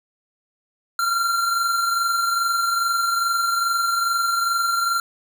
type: tone pair together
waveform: square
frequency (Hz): 1373.6 / 1396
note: F6 / F6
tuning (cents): -29 / -1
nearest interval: unison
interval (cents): 28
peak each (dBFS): -20 / -30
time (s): 0.99-5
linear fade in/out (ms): 2
effects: none